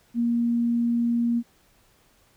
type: tone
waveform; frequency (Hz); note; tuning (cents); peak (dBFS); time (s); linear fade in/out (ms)
sine; 235.7; A#3; +19; -20; 0.14-1.43; 50
effects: pink hiss -61 dBFS RMS until 2.36 s